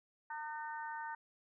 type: harmonic tone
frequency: 303.7 Hz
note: D#4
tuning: 42 cents flat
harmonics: 3 / 4 / 5 / 6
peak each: -42 / -53 / -47 / -50 dBFS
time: 0.3-1.15 s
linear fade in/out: 5 ms
effects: none